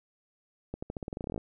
accelerating click train, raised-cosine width 2 ms, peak -22 dBFS, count 16, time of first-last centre 0.74-1.378 s, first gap 85 ms, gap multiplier 0.89, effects none

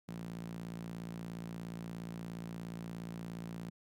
sawtooth tone with high-pass filter, 57 Hz, A#1, 38 cents flat, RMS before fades -44 dBFS, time 0.08-3.7 s, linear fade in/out 5 ms, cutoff 170 Hz, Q 3.5, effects none

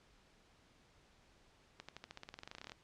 accelerating click train, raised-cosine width 0.2 ms, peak -30 dBFS, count 20, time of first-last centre 1.8-2.719 s, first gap 86 ms, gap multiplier 0.93, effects pink hiss -68 dBFS RMS until 2.83 s + low-pass 6000 Hz 12 dB/octave

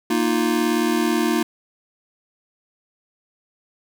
square chord, Bb suspended fourth, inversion none, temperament just, 233.1 / 310.8 / 349.6 Hz, Bb3 / Eb4 / F4, 0 / -2 / +2 cents, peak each -23 dBFS, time 0.1-1.43 s, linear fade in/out 5 ms, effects none

